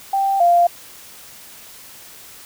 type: tone pair in turn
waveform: sine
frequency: 784 / 694.8 Hz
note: G5 / F5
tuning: 0 / -9 cents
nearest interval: major second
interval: 209 cents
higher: first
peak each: -15 / -10 dBFS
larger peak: second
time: 0.13-0.4 / 0.4-0.67 s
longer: neither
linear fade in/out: 5 ms
effects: white hiss -41 dBFS RMS until 2.45 s